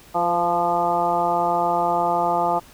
harmonic tone with a mistuned harmonic, 173.5 Hz, F3, 11 cents flat, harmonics 1 / 2 / 3 / 4 / 5 / 6 / 7, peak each -33 / -29 / -28 / -22 / -22 / -31 / -27 dBFS, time 0.14-2.6 s, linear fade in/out 20 ms, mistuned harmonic 3, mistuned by -27 cents, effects pink hiss -48 dBFS RMS until 2.73 s

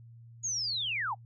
sine linear sweep, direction down, 6780 to 698.5 Hz, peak -30 dBFS, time 0.43-1.15 s, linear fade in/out 20 ms, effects noise-tail reverb RT60 0.1 s tail -24 dB re dry + added 116 Hz sine -49 dBFS peak until 1.25 s

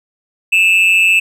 triangle tone with amplitude modulation, 2637 Hz, E7, in tune, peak -3 dBFS, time 0.52-1.2 s, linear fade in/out 10 ms, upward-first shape sine, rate 186 Hz, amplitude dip 70%, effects none

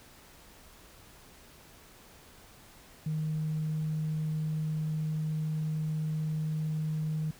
sine tone, 155.56 Hz, D#3, in tune, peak -28 dBFS, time 3.06-7.31 s, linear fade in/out 5 ms, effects tanh soft clip ceiling -25 dBFS + pink hiss -55 dBFS RMS until 7.39 s

